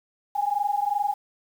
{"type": "tone pair together", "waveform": "sine", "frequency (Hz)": [807.9, 830.6], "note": ["G#5", "G#5"], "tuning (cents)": [-48, 0], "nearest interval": "unison", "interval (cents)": 48, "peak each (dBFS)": -25, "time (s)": [0.35, 1.14], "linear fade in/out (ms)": 10, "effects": ["8-bit"]}